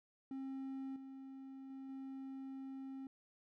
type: tone with level steps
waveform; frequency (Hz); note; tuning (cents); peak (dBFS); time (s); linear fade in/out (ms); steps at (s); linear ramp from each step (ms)
triangle; 267.7; C4; +40; -40 / -47 / -45 / -43; 0.31-3.07; 2; 0.96 / 1.7 / 1.89; 2
effects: none